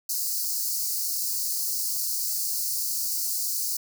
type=high-pass noise; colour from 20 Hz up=white; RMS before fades=-28 dBFS; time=0.09-3.77 s; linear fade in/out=5 ms; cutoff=4300 Hz; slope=96 dB/octave; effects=none